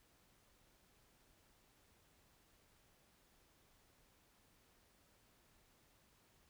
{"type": "silence", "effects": ["pink hiss -72 dBFS RMS until 6.49 s"]}